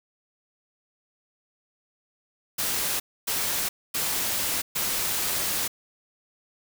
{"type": "noise bursts at uneven times", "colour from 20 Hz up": "white", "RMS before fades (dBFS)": -27, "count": 4, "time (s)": [[2.58, 3], [3.27, 3.69], [3.94, 4.62], [4.75, 5.68]], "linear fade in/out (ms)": 10, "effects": []}